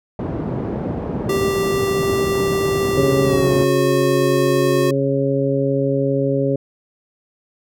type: band-pass noise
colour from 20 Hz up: pink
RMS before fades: -24 dBFS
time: 0.19-3.64 s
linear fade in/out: 2 ms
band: 100 to 530 Hz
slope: 12 dB/octave
type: tone with pitch glide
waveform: square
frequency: 392 to 363.6 Hz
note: G4 to F#4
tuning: 0 to -30 cents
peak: -18 dBFS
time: 1.29-4.91 s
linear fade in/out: 5 ms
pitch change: -130 cents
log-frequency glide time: 3.23-3.52 s
type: harmonic tone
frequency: 137.5 Hz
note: C#3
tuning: 14 cents flat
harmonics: 1 / 2 / 3 / 4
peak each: -21 / -21 / -21 / -21 dBFS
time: 2.97-6.56 s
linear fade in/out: 5 ms
effects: none